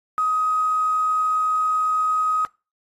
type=tone with quantisation; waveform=sine; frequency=1259 Hz; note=D#6; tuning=20 cents sharp; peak=-18 dBFS; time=0.18-2.45 s; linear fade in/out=0 ms; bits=7; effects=noise-tail reverb RT60 0.3 s tail -23 dB re dry + AAC 32 kbps